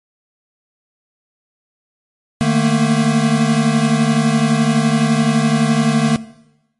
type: tone cluster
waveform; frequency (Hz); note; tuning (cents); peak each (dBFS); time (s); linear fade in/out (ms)
square; 151.3 / 221.4 / 233.2; D#3 / A3 / A#3; -48 / +11 / +1; -18; 2.41-6.16; 0
effects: noise-tail reverb RT60 0.9 s tail -18 dB re dry + MP3 48 kbps